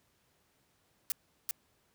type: noise with echo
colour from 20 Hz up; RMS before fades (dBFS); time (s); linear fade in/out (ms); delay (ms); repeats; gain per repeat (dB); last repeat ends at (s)
blue; -32; 1.1-1.12; 0; 390; 1; -2; 1.51
effects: pink hiss -72 dBFS RMS until 1.94 s + high-pass 60 Hz 12 dB/octave